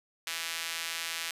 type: tone with high-pass filter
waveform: sawtooth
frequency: 165.4 Hz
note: E3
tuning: 6 cents sharp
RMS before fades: -36 dBFS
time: 0.27-1.31 s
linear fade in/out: 0 ms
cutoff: 2300 Hz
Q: 0.97
effects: resampled to 32000 Hz